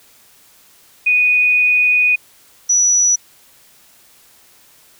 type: tone pair in turn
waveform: sine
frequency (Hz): 2478 / 5894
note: D#7 / F#8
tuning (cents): -8 / -8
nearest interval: octave + minor third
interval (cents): 1500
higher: second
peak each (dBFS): -10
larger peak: neither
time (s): 1.06-2.16 / 2.69-3.16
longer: first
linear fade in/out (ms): 10
effects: white hiss -49 dBFS RMS until 4.99 s